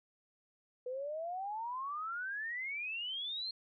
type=exponential sweep; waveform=sine; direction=up; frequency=490 to 4262 Hz; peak=-37 dBFS; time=0.86-3.51 s; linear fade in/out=5 ms; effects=none